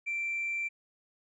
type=tone with hard clipping; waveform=triangle; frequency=2349 Hz; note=D7; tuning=in tune; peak=-31 dBFS; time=0.06-0.69 s; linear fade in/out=20 ms; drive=4 dB; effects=resampled to 22050 Hz